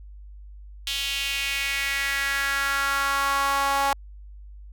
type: tone with high-pass filter sweep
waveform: sawtooth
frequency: 277.2 Hz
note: C#4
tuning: in tune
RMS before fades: -25 dBFS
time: 0.87-3.93 s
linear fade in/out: 2 ms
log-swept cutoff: 3200 to 870 Hz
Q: 3.3
effects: added 50 Hz sine -40 dBFS peak until 4.72 s